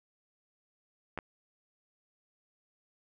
clicks, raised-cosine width 0.5 ms, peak -22 dBFS, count 2, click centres 1.176 / 1.188 s, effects none

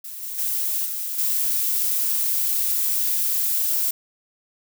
violet noise with level steps, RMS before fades -35 / -31 / -24 / -28 / -22 dBFS, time 0.04-3.91 s, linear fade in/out 5 ms, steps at 0.22 / 0.38 / 0.85 / 1.18 s, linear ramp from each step 10 ms, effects none

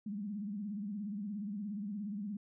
sine tone with vibrato, 204.8 Hz, G#3, 24 cents flat, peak -37 dBFS, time 0.06-2.37 s, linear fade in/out 5 ms, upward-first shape sine, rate 17 Hz, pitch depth 110 cents each way, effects none

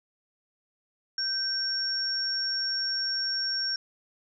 sine tone pair together, 1549 / 5520 Hz, G6 / F8, -21 / -21 cents, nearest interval octave + minor seventh, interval 2200 cents, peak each -35 / -27 dBFS, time 1.18-3.76 s, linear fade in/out 2 ms, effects none

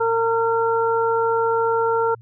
harmonic tone, 457.1 Hz, A#4, 34 cents flat, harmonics 1 / 2 / 3, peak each -19 / -22 / -24 dBFS, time 0-2.15 s, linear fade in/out 10 ms, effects added 115 Hz sine -42 dBFS peak until 2.21 s

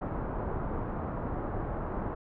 pink low-pass noise, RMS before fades -34 dBFS, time 0.01-2.15 s, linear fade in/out 10 ms, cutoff 1200 Hz, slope 24 dB/octave, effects none

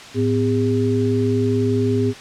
sine tone cluster, 108.2 / 253.8 / 403.8 Hz, A2 / B3 / G#4, -29 / +47 / -49 cents, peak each -20 dBFS, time 0.14-2.14 s, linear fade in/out 50 ms, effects white hiss -37 dBFS RMS until 2.2 s + low-pass 5000 Hz 12 dB/octave

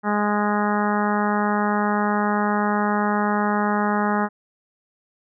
harmonic tone, 207.7 Hz, G#3, in tune, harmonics 1 / 2 / 3 / 4 / 5 / 6 / 7 / 8 / 9, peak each -22 / -28 / -30 / -25 / -29 / -28 / -31 / -33 / -35 dBFS, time 0.03-4.29 s, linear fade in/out 50 ms, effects none

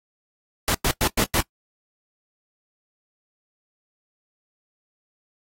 pink noise bursts, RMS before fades -21 dBFS, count 5, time 0.68-1.405 s, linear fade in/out 0 ms, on 65 ms, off 100 ms, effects noise-tail reverb RT60 0.1 s tail -21 dB re dry + AAC 48 kbps

